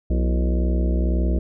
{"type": "harmonic tone with a mistuned harmonic", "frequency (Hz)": 61.74, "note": "B1", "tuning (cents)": 0, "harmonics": [1, 3, 4, 5, 6, 7, 8, 9, 10], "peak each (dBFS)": [-18, -27, -32, -30, -36, -38, -38, -41, -36], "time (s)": [0.1, 1.39], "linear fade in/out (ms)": 5, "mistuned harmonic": 5, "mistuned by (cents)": 120, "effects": []}